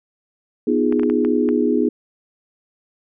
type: chord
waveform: sine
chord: F half-diminished seventh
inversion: second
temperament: equal with one note detuned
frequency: 246.9 / 308.6 / 349.2 / 415.3 Hz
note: Cb4 / Eb4 / F4 / Ab4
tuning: 0 / -14 / 0 / 0 cents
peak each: -19 / -20 / -23 / -20 dBFS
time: 0.67-1.89 s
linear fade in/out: 5 ms
type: clicks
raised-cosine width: 0.5 ms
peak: -17 dBFS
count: 6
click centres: 0.925 / 0.996 / 1.033 / 1.099 / 1.249 / 1.489 s
effects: none